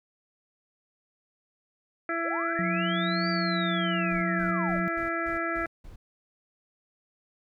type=harmonic tone; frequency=333.8 Hz; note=E4; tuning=22 cents sharp; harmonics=1 / 2 / 4 / 5 / 6 / 7; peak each=-33 / -34 / -32 / -34 / -36 / -42 dBFS; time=2.09-5.66 s; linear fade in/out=2 ms
type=linear two-way sweep; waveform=sine; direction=up then down; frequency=440 to 4699 to 543 Hz; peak=-34 dBFS; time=2.24-4.78 s; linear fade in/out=20 ms; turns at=3.29 s
type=tone with pitch glide; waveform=sine; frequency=179.4 to 180.75 Hz; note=F3 to F#3; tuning=+47 to -40 cents; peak=-28 dBFS; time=2.59-4.88 s; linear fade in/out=0 ms; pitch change=+13 cents; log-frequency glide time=4.21-4.36 s
type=noise bursts; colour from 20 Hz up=brown; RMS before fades=-44 dBFS; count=7; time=4.1-5.96 s; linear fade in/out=5 ms; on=120 ms; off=170 ms
effects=none